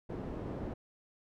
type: low-pass noise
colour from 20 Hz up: white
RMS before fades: -40 dBFS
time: 0.09-0.74 s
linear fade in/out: 10 ms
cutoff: 370 Hz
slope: 12 dB/octave
effects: none